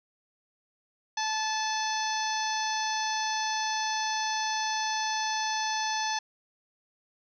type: harmonic tone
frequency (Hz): 870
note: A5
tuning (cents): -20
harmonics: 1 / 2 / 3 / 4 / 5 / 6 / 7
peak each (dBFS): -30 / -35 / -40 / -39 / -38 / -38 / -37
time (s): 1.17-6.19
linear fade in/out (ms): 5
effects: none